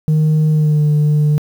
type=tone with pitch glide; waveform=sine; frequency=154.9 to 149.71 Hz; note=D#3 to D3; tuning=-7 to +34 cents; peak=-7 dBFS; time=0.08-1.38 s; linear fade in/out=0 ms; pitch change=-59 cents; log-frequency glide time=0.5-0.82 s; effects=tanh soft clip ceiling -9 dBFS + 7-bit